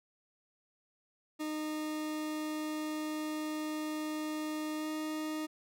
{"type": "tone with pitch glide", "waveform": "40% pulse", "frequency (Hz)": [307.3, 309.8], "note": ["D#4", "D#4"], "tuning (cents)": [-21, -7], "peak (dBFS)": -34, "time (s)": [1.39, 5.47], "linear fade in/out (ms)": 20, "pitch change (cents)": 14, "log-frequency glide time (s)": [4.77, 4.88], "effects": []}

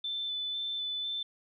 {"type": "tone with vibrato", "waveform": "sine", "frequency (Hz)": 3520, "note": "A7", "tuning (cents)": 0, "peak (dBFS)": -32, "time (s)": [0.04, 1.23], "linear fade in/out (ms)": 5, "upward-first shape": "square", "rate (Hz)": 2, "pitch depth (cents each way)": 10, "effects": []}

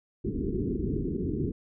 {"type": "low-pass noise", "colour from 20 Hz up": "white", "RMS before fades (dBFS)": -30, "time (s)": [0.24, 1.52], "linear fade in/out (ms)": 10, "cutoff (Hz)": 420, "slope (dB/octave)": 96, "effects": []}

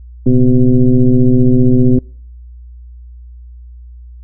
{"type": "tone with frequency modulation", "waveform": "sine", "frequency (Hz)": 121.4, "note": "B2", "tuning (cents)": -29, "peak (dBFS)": -5, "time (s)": [0.26, 1.99], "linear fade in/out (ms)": 5, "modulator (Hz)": 129, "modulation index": 1.7, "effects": ["noise-tail reverb RT60 0.5 s tail -26 dB re dry", "added 60 Hz sine -31 dBFS peak until 4.23 s"]}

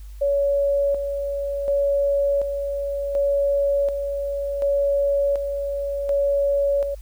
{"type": "tone with tremolo", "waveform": "sine", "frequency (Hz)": 563, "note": "C#5", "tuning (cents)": 27, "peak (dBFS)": -17, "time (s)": [0.21, 6.95], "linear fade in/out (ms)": 10, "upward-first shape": "square", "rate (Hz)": 0.68, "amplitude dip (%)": 50, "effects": ["added 50 Hz sine -35 dBFS peak until 7.01 s", "white hiss -56 dBFS RMS until 7.01 s"]}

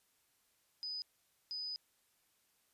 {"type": "tone bursts at uneven times", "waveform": "sine", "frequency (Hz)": 4988, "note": "D#8", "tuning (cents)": 3, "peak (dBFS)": -39, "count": 2, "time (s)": [[0.83, 1.02], [1.51, 1.76]], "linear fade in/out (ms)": 0, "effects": ["white hiss -75 dBFS RMS until 2.73 s", "resampled to 32000 Hz"]}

